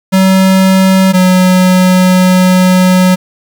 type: tone pair in turn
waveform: square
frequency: 189.7 / 183.98 Hz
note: F#3 / F#3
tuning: +43 / -10 cents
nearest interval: minor second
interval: 53 cents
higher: first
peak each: -5 dBFS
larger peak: neither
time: 0.12-1.13 / 1.13-3.16 s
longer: second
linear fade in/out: 20 ms
effects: 7-bit